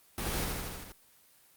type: noise with echo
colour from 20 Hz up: pink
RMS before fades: -35 dBFS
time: 0.18-0.44 s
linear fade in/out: 0 ms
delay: 80 ms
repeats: 6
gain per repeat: -2 dB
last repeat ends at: 0.92 s
effects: white hiss -62 dBFS RMS until 1.56 s + Opus 24 kbps